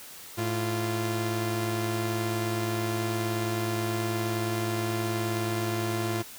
sawtooth tone pair together, 108.9 / 345.7 Hz, A2 / F4, -17 / -18 cents, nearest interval octave + minor sixth, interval 1999 cents, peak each -26 dBFS, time 0.37-6.23 s, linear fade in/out 20 ms, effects white hiss -45 dBFS RMS until 6.38 s

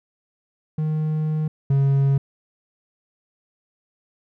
triangle tone pair in turn, 155 / 137.82 Hz, D#3 / C#3, -6 / -10 cents, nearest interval major second, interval 204 cents, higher first, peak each -18 / -13 dBFS, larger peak second, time 0.78-1.48 / 1.7-2.18 s, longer first, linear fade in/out 5 ms, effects none

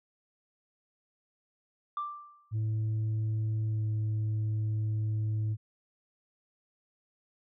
sine tone with exponential decay, 1178 Hz, D6, 5 cents sharp, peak -28 dBFS, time 1.97-2.53 s, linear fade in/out 2 ms, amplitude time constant 120 ms
sine tone with pitch glide, 109.2 to 108.01 Hz, A2 to A2, -13 to -32 cents, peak -25 dBFS, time 2.51-5.57 s, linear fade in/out 50 ms, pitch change -19 cents, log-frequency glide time 3.67-3.84 s
effects tanh soft clip ceiling -27 dBFS

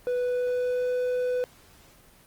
triangle tone with pitch glide, 493.9 to 498.5 Hz, B4 to B4, 0 to +16 cents, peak -22 dBFS, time 0.07-1.44 s, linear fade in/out 0 ms, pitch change +16 cents, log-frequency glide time 0.18-0.93 s, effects pink hiss -55 dBFS RMS until 2.26 s + Opus 24 kbps

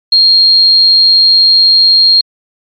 sine tone, 4232 Hz, C8, 19 cents sharp, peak -3 dBFS, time 0.12-2.21 s, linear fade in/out 5 ms, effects MP3 32 kbps

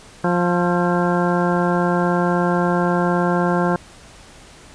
harmonic tone with a mistuned harmonic, 176.2 Hz, F3, 16 cents sharp, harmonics 1 / 2 / 3 / 4 / 5 / 6 / 8 / 9, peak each -19 / -22 / -24 / -25 / -26 / -27 / -28 / -29 dBFS, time 0.24-3.76 s, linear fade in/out 2 ms, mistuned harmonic 8, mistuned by -50 cents, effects pink hiss -44 dBFS RMS until 4.74 s + resampled to 22050 Hz

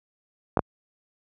clicks, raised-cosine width 1 ms, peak -6 dBFS, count 2, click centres 0.572 / 0.592 s, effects high-pass 60 Hz 12 dB/octave

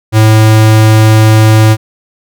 square tone, 109.3 Hz, A2, 11 cents flat, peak -3 dBFS, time 0.12-1.77 s, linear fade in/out 50 ms, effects none

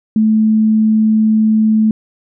sine tone, 217.8 Hz, A3, 17 cents flat, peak -8 dBFS, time 0.16-1.91 s, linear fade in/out 2 ms, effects none

